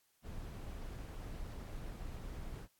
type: noise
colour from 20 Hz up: brown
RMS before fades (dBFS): -45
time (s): 0.22-2.68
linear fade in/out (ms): 50
effects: white hiss -75 dBFS RMS until 2.79 s + AAC 64 kbps